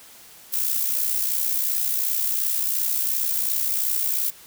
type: noise with amplitude modulation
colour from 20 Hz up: violet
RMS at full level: -21 dBFS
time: 0.52-4.31 s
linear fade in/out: 20 ms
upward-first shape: sine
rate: 62.8 Hz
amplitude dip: 55%
effects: white hiss -47 dBFS RMS until 4.46 s